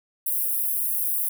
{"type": "high-pass noise", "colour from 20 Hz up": "white", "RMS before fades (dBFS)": -25, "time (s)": [0.26, 1.29], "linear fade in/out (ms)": 5, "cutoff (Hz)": 10000, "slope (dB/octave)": 48, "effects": []}